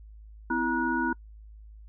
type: tone cluster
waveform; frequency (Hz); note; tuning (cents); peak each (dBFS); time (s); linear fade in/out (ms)
sine; 253.3 / 329.8 / 950 / 1463; B3 / E4 / A#5 / F#6; +44 / +1 / +33 / -20; -30; 0.5-1.13; 5
effects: noise-tail reverb RT60 0.1 s tail -26 dB re dry + added 53 Hz sine -45 dBFS peak until 1.88 s